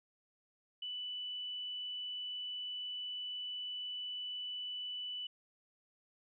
sine tone, 2978 Hz, F#7, 11 cents sharp, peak -39 dBFS, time 0.82-5.27 s, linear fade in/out 5 ms, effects none

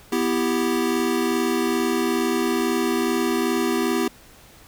square chord, E minor, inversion second, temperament equal, 246.9 / 329.6 / 392 Hz, B3 / E4 / G4, 0 / 0 / 0 cents, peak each -25 dBFS, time 0.12-4.08 s, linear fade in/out 5 ms, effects pink hiss -49 dBFS RMS until 4.67 s

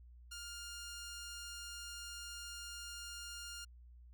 10% pulse tone, 1407 Hz, F6, 12 cents sharp, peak -38 dBFS, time 0.31-3.65 s, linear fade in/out 10 ms, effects added 60 Hz sine -55 dBFS peak until 4.13 s

